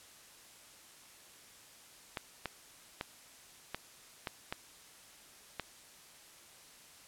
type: clicks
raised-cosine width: 0.3 ms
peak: -20 dBFS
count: 7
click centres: 2.172 / 2.457 / 3.011 / 3.746 / 4.272 / 4.525 / 5.597 s
effects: white hiss -57 dBFS RMS until 7.07 s + low-pass 11000 Hz 12 dB/octave